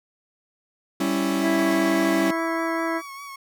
40% pulse chord, C# diminished, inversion second, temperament equal, 196 / 277.2 / 329.6 Hz, G3 / C#4 / E4, 0 / 0 / 0 cents, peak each -26 / -24 / -25 dBFS, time 1-2.31 s, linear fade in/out 5 ms
harmonic tone, 329.6 Hz, E4, in tune, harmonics 1 / 2 / 3 / 4 / 5 / 6, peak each -26 / -29 / -31 / -32 / -33 / -34 dBFS, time 1.41-3.02 s, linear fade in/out 50 ms
30% pulse tone with vibrato, 1114 Hz, C#6, 8 cents sharp, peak -33 dBFS, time 1.58-3.36 s, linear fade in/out 5 ms, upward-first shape sine, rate 5 Hz, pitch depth 36 cents each way
effects none

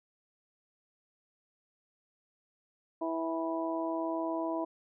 harmonic tone, 163.8 Hz, E3, 11 cents flat, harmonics 2 / 3 / 4 / 5 / 6, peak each -34 / -46 / -35 / -46 / -38 dBFS, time 3.01-4.65 s, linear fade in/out 10 ms, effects none

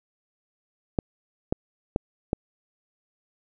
clicks, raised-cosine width 2 ms, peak -9 dBFS, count 4, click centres 0.988 / 1.525 / 1.961 / 2.331 s, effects none

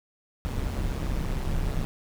brown noise with amplitude modulation, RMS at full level -25 dBFS, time 0.45-1.85 s, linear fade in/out 0 ms, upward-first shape sine, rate 133 Hz, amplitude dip 65%, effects none

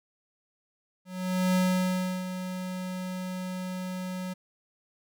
square tone with ADSR envelope, 184.1 Hz, F#3, 8 cents flat, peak -22 dBFS, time 1.05-4.34 s, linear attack 500 ms, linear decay 690 ms, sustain -11 dB, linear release 14 ms, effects none

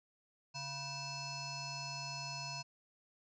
sine tone with frequency modulation, 2637 Hz, E7, in tune, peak -40 dBFS, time 0.54-2.63 s, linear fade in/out 20 ms, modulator 832 Hz, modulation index 3.8, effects none

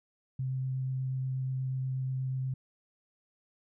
sine tone with vibrato, 130.81 Hz, C3, in tune, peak -30 dBFS, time 0.39-2.54 s, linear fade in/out 5 ms, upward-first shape sine, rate 8.3 Hz, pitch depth 8 cents each way, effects none

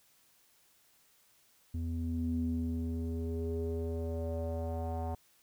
square tone with low-pass filter sweep, 82.2 Hz, E2, 4 cents flat, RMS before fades -35 dBFS, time 1.74-5.15 s, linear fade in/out 5 ms, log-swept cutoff 190 to 800 Hz, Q 4.6, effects white hiss -67 dBFS RMS until 5.42 s

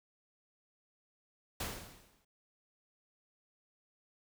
pink noise with exponential decay, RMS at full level -36 dBFS, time 1.6-2.25 s, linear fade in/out 5 ms, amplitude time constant 140 ms, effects none

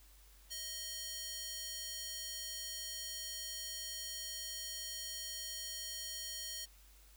square tone with high-pass filter, 627 Hz, D#5, 13 cents sharp, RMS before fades -44 dBFS, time 0.5-6.66 s, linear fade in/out 20 ms, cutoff 4300 Hz, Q 1.3, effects added 50 Hz sine -60 dBFS peak until 7.16 s + white hiss -65 dBFS RMS until 7.16 s

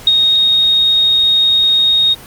sine tone with ADSR envelope, 3729 Hz, A#7, in tune, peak -4 dBFS, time 0.07-2.15 s, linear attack 3 ms, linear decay 33 ms, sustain -4 dB, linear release 25 ms, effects pink hiss -35 dBFS RMS until 2.26 s + Opus 48 kbps

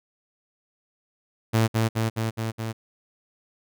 sawtooth tone with echo, 112.6 Hz, A2, 40 cents sharp, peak -14 dBFS, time 1.53-1.68 s, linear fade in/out 20 ms, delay 210 ms, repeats 5, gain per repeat -2 dB, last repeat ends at 2.73 s, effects none

